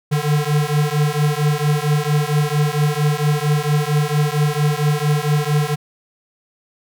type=beating tone pair; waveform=square; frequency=146.5 / 150.9 Hz; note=D3 / D3; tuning=-4 / +47 cents; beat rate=4.4 Hz; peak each=-19 dBFS; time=0.11-5.76 s; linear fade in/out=20 ms; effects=none